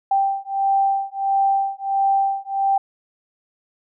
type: beating tone pair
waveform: sine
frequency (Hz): 784 / 785.5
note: G5 / G5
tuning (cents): 0 / +3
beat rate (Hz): 1.5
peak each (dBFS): -20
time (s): 0.11-2.78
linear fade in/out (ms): 5
effects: none